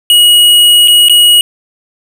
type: tone with dropouts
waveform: square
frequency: 2902 Hz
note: F#7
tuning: 34 cents flat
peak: -3 dBFS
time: 0.1-1.41 s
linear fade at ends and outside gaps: 1 ms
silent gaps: 0.876-0.881 / 1.085-1.096 s
effects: none